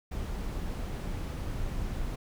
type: noise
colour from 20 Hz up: brown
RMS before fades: -34 dBFS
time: 0.11-2.16 s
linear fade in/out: 10 ms
effects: none